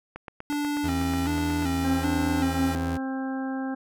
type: click train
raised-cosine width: 0.5 ms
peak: -22 dBFS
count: 13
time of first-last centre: 0.16-1.625 s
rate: 8.19 Hz
type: tone with vibrato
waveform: square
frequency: 280.7 Hz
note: C#4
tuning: 22 cents sharp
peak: -26 dBFS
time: 0.5-2.75 s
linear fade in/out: 0 ms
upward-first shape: square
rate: 1.3 Hz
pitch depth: 68 cents each way
type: tone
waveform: 30% pulse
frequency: 82.41 Hz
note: E2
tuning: in tune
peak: -26 dBFS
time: 0.83-2.98 s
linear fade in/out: 20 ms
type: harmonic tone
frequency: 265 Hz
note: C4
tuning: 22 cents sharp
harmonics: 1 / 2 / 3 / 4 / 5 / 6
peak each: -28 / -39 / -37 / -46 / -45 / -41 dBFS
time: 1.84-3.75 s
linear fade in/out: 10 ms
effects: none